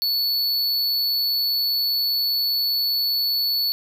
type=tone; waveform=square; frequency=4435 Hz; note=C#8; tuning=in tune; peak=-20 dBFS; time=0.02-3.72 s; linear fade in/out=0 ms; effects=none